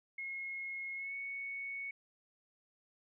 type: tone with pitch glide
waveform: sine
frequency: 2163 to 2219 Hz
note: C#7 to C#7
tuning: -43 to +1 cents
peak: -39 dBFS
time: 0.18-1.91 s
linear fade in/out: 5 ms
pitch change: +44 cents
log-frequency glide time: 0.96-1.14 s
effects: none